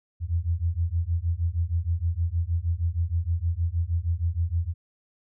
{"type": "beating tone pair", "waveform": "sine", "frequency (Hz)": [81.7, 88.1], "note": ["E2", "F2"], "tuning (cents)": [-15, 16], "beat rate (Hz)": 6.4, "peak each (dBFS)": -26, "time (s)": [0.2, 4.74], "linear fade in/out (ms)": 50, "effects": []}